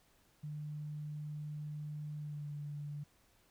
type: tone with pitch glide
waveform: sine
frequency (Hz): 150 to 146.49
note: D3 to D3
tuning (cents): +37 to -4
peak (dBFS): -40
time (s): 0.43-3.04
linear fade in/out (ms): 10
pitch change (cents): -41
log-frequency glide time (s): 2.18-2.47
effects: pink hiss -70 dBFS RMS until 3.5 s

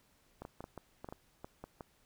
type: clicks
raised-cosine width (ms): 1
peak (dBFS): -30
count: 11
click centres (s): 0.42 / 0.451 / 0.606 / 0.641 / 0.777 / 1.045 / 1.088 / 1.125 / 1.445 / 1.64 / 1.808
effects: pink hiss -70 dBFS RMS until 2.05 s

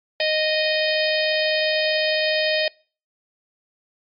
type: harmonic tone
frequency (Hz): 620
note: D#5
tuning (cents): -6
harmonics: 1 / 3 / 4 / 5 / 6 / 7 / 8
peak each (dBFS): -21 / -26 / -27 / -28 / -29 / -29 / -30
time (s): 0.2-2.68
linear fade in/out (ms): 2
effects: noise-tail reverb RT60 0.4 s tail -26 dB re dry + MP3 32 kbps

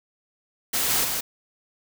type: noise with echo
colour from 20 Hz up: white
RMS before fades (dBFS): -24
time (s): 0.73-1.05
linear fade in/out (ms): 10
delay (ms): 160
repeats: 1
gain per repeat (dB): -3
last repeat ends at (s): 1.21
effects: none

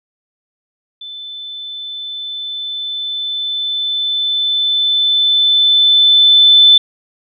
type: tone with level ramp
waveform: sine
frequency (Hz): 3520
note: A7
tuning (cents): 0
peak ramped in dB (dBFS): -27 to -3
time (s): 1.01-6.78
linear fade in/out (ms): 5
effects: none

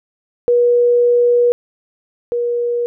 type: tone pair in turn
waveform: sine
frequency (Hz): 482.5 / 478.3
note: B4 / A#4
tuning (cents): -40 / +44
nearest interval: unison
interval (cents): 16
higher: first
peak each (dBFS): -9 / -15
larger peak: first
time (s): 0.48-1.52 / 2.32-2.86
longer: first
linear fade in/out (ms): 0
effects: none

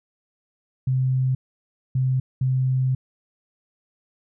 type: tone bursts at uneven times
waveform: sine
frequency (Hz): 130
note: C3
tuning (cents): -11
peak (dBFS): -18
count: 3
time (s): 0.87-1.35 / 1.95-2.2 / 2.41-2.95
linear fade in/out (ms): 5
effects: none

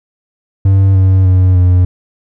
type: tone with pitch steps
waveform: triangle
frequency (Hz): 96.9 / 94.63 / 92.42 / 90.25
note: G2 / F#2 / F#2 / F#2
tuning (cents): -20 / +39 / -1 / -43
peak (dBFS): -3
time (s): 0.65-1.85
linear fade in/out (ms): 5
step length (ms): 300
effects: none

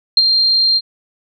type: tone with ADSR envelope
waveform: sine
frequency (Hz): 4186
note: C8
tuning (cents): 0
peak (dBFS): -4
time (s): 0.17-0.81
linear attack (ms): 3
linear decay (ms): 36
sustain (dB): -6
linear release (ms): 44
effects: none

